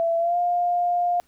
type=tone with pitch glide; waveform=sine; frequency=669 to 704.7 Hz; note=E5 to F5; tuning=+25 to +15 cents; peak=-19 dBFS; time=0-1.2 s; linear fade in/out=0 ms; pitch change=+90 cents; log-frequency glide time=0.18-0.37 s; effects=pink hiss -63 dBFS RMS until 1.27 s